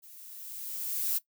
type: noise with level ramp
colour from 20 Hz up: violet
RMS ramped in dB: -52 to -28 dBFS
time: 0.02-1.19 s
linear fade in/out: 20 ms
effects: noise-tail reverb RT60 0.1 s tail -18 dB re dry